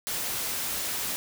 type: noise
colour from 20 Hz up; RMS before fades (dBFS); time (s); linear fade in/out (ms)
white; -31; 0.07-1.16; 0
effects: none